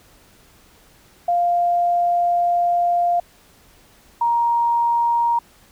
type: tone pair in turn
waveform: sine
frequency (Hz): 698.5 / 939.4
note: F5 / A#5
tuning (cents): 0 / +13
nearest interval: perfect fourth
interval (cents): 513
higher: second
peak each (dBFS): -15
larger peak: neither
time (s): 1.28-3.2 / 4.21-5.39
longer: first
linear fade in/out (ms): 5
effects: pink hiss -52 dBFS RMS until 5.71 s